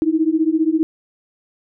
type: beating tone pair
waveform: sine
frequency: 311.1 / 326.1 Hz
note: D#4 / E4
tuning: 0 / -19 cents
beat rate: 15 Hz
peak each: -17 dBFS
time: 0.02-0.83 s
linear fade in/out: 0 ms
effects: none